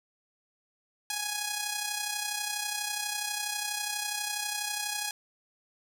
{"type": "tone with amplitude modulation", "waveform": "5% pulse", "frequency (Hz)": 832, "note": "G#5", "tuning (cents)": 3, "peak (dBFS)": -17, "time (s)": [1.1, 5.11], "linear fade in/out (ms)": 2, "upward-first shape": "sine", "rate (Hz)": 32.2, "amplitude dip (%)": 50, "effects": []}